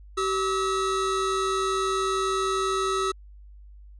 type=tone pair together; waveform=square; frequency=383.8 / 1291 Hz; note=G4 / E6; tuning=-37 / -37 cents; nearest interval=octave + major sixth; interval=2100 cents; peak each=-27 dBFS; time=0.17-3.12 s; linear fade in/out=10 ms; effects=added 50 Hz sine -44 dBFS peak until 3.99 s + resampled to 22050 Hz